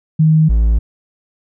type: tone pair in turn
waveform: sine / triangle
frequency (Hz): 157.2 / 55.58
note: D#3 / A1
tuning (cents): +18 / +18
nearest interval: octave + tritone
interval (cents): 1800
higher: first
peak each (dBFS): -7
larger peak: neither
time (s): 0.19-0.49 / 0.49-0.79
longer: neither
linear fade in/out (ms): 10
effects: none